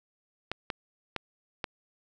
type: clicks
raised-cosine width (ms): 0.3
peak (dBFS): -15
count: 4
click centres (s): 0.516 / 0.702 / 1.163 / 1.642
effects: none